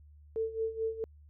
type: tone with tremolo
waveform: sine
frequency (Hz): 446.3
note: A4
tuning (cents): +25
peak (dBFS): -28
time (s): 0.36-1.04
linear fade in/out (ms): 0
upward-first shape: sine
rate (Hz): 4.6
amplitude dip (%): 80
effects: added 74 Hz sine -53 dBFS peak until 1.29 s